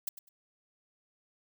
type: noise with echo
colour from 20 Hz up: violet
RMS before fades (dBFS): -33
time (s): 0.07-0.09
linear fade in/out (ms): 5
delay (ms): 100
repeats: 2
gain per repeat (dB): -13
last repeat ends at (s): 0.29
effects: none